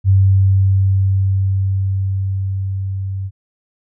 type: tone with level ramp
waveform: sine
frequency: 96.5 Hz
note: G2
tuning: 27 cents flat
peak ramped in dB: -7 to -20 dBFS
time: 0.04-3.31 s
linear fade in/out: 50 ms
effects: none